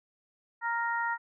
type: harmonic tone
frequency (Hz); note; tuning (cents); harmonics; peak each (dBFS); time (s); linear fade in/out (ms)
466.2; A#4; 0; 2 / 3 / 4; -31 / -33 / -34; 0.61-1.18; 50
effects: none